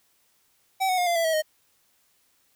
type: tone with pitch steps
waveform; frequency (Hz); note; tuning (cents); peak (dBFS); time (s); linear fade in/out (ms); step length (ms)
square; 765 / 738.9 / 713.8 / 689.5 / 666 / 643.3 / 621.4; G5 / F#5 / F5 / F5 / E5 / E5 / D#5; -42 / -3 / +38 / -22 / +18 / -42 / -2; -22; 0.8-1.423; 20; 89
effects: white hiss -66 dBFS RMS until 2.55 s